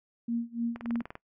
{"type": "tone with tremolo", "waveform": "sine", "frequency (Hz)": 234, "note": "A#3", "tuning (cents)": 7, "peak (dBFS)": -26, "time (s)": [0.28, 1.02], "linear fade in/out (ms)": 5, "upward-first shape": "sine", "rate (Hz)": 3.4, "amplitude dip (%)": 95}
{"type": "click train", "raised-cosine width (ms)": 0.5, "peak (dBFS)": -25, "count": 9, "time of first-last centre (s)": [0.76, 1.154], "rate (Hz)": 20.3}
{"effects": ["noise-tail reverb RT60 0.1 s tail -21 dB re dry"]}